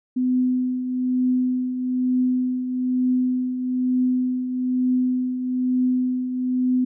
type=tone with tremolo; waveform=sine; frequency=253 Hz; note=B3; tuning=42 cents sharp; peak=-16 dBFS; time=0.16-6.85 s; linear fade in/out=10 ms; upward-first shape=triangle; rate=1.1 Hz; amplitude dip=60%; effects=none